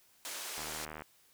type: band-pass noise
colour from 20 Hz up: white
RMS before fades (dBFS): -42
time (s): 0.25-0.85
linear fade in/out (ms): 0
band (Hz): 370 to 10000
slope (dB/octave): 12
type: click train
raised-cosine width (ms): 0.5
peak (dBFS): -28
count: 35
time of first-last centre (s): 0.58-1.02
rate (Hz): 77.2
effects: white hiss -66 dBFS RMS until 1.33 s